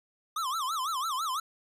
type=tone with vibrato; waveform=square; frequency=1168 Hz; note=D6; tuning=10 cents flat; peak=-30 dBFS; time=0.36-1.4 s; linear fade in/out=5 ms; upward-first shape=sine; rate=6 Hz; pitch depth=250 cents each way; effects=resampled to 32000 Hz